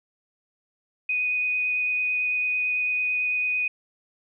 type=tone with vibrato; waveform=sine; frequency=2489 Hz; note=D#7; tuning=in tune; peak=-22 dBFS; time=1.09-3.68 s; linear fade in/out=5 ms; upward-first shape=sine; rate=9 Hz; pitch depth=9 cents each way; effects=none